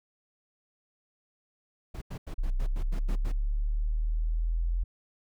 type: noise bursts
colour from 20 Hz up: brown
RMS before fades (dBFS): -37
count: 9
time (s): 1.94-3.321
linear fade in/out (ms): 10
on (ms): 77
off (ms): 86
type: linear sweep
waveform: sine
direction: up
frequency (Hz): 30.87 to 42.91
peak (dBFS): -25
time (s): 2.38-4.84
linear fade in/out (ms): 10
effects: none